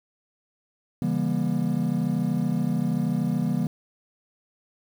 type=chord; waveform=triangle; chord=C# diminished seventh; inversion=none; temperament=just; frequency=138.59 / 166.31 / 199.57 / 239.5 Hz; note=C#3 / E3 / G3 / Bb3; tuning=0 / +16 / +31 / +47 cents; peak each=-28 / -25 / -26 / -25 dBFS; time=1.02-3.67 s; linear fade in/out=2 ms; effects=8-bit